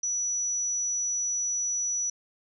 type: tone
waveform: sine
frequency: 5900 Hz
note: F#8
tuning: 6 cents flat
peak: -26 dBFS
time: 0.03-2.1 s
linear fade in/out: 5 ms
effects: none